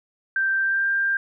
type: tone with pitch glide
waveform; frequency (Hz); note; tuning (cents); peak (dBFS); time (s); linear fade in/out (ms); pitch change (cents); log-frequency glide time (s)
sine; 1568 to 1589.9; G6 to G6; 0 to +24; -19; 0.36-1.17; 2; +24; 0.59-0.88
effects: none